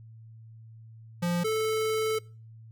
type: tone pair in turn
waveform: square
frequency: 174.2 / 438 Hz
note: F3 / A4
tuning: -4 / -8 cents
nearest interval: octave + major third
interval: 1596 cents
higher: second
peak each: -26 dBFS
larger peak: neither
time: 1.22-1.44 / 1.44-2.19 s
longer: second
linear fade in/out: 10 ms
effects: noise-tail reverb RT60 0.4 s tail -24 dB re dry + added 112 Hz sine -46 dBFS peak until 2.71 s